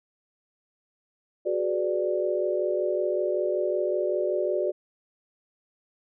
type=chord; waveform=sine; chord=G# half-diminished seventh; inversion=third; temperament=equal; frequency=370 / 415.3 / 493.9 / 587.3 Hz; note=F#4 / G#4 / B4 / D5; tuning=0 / 0 / 0 / 0 cents; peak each=-27 / -32 / -33 / -27 dBFS; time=1.45-4.72 s; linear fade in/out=20 ms; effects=none